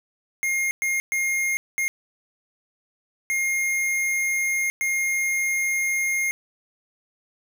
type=tone bursts at uneven times; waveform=square; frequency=2132 Hz; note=C7; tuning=32 cents sharp; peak=-22 dBFS; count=6; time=0.43-0.71 / 0.82-1 / 1.12-1.57 / 1.78-1.88 / 3.3-4.7 / 4.81-6.31 s; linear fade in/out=0 ms; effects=none